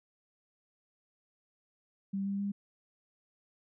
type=tone with pitch steps; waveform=sine; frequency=196 / 198.39 / 200.8 Hz; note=G3 / G3 / G3; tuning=0 / +21 / +42 cents; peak=-31 dBFS; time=2.13-2.52 s; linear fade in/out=10 ms; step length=130 ms; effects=none